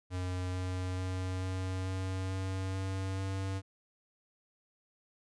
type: tone with pitch steps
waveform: square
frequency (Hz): 91.3 / 91.99 / 92.68 / 93.38 / 94.08 / 94.79 / 95.51 / 96.23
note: F#2 / F#2 / F#2 / F#2 / F#2 / F#2 / G2 / G2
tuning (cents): -23 / -10 / +3 / +16 / +29 / +42 / -45 / -32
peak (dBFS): -34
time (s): 0.1-3.62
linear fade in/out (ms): 50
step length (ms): 440
effects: resampled to 22050 Hz